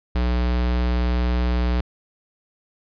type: tone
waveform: square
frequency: 60.8 Hz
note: B1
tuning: 26 cents flat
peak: -19 dBFS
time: 0.15-1.81 s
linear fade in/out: 5 ms
effects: resampled to 11025 Hz